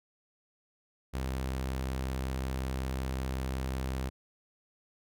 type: tone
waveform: sawtooth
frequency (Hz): 65.41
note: C2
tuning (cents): 0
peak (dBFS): -28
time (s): 1.13-4.1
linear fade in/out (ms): 20
effects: none